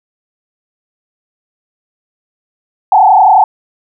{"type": "tone with frequency modulation", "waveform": "sine", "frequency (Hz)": 810, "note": "G#5", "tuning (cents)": -43, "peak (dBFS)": -3, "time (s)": [2.92, 3.44], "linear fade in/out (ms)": 2, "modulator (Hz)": 31.2, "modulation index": 2.6, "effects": []}